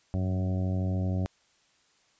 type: harmonic tone with a mistuned harmonic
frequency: 92.9 Hz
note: F#2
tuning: 7 cents sharp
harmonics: 1 / 2 / 3 / 4 / 5 / 6 / 7 / 8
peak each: -27 / -32 / -38 / -44 / -51 / -43 / -44 / -49 dBFS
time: 0.14-1.26 s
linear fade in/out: 0 ms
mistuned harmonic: 1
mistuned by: +35 cents
effects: white hiss -66 dBFS RMS until 2.19 s + resampled to 16000 Hz